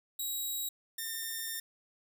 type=tone pair in turn; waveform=5% pulse; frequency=3840 / 1812.2 Hz; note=B7 / A#6; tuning=-49 / -49 cents; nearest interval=octave + minor second; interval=1300 cents; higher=first; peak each=-26 / -25 dBFS; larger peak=second; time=0.19-0.69 / 0.98-1.6 s; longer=second; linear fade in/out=5 ms; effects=none